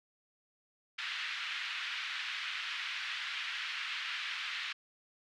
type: band-pass noise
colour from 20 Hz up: white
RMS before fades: -39 dBFS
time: 0.98-4.73 s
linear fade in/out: 10 ms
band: 1400 to 3400 Hz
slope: 24 dB/octave
effects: none